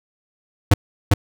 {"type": "tone with echo", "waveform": "square", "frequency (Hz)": 100.3, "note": "G2", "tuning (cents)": 40, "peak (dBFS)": -9, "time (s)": [0.71, 0.74], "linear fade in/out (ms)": 5, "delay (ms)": 400, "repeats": 1, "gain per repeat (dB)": -2, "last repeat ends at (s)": 1.14, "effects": []}